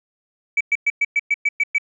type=tone bursts; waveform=sine; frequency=2291 Hz; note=D7; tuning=44 cents flat; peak=-13 dBFS; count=9; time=0.57-1.783 s; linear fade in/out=5 ms; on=37 ms; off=110 ms; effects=tanh soft clip ceiling -11 dBFS